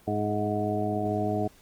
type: harmonic tone with a mistuned harmonic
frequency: 104.7 Hz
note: G#2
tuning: 15 cents sharp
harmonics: 1 / 2 / 3 / 4 / 6 / 7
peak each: -32 / -32 / -32 / -32 / -32 / -32 dBFS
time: 0.07-1.48 s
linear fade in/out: 10 ms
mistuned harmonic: 6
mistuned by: +18 cents
effects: pink hiss -57 dBFS RMS until 1.61 s + Opus 24 kbps